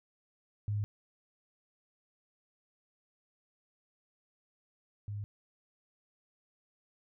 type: tone pair in turn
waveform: sine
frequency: 103.83 / 102.99 Hz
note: G#2 / G#2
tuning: 0 / -14 cents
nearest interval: unison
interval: 14 cents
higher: first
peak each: -30 / -36 dBFS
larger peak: first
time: 0.68-0.84 / 5.08-5.24 s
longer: neither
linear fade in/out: 0 ms
effects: none